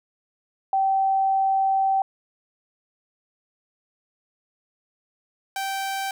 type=tone pair in turn; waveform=sine / sawtooth; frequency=774 / 778.9 Hz; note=G5 / G5; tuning=-22 / -11 cents; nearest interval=unison; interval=11 cents; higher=second; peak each=-18 / -22 dBFS; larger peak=first; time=0.73-2.02 / 5.56-6.11 s; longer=first; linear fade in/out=2 ms; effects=none